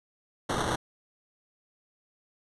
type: noise with sample-and-hold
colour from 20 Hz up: white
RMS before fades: -29 dBFS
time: 0.49-0.76 s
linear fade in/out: 10 ms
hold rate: 2450 Hz
effects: resampled to 24000 Hz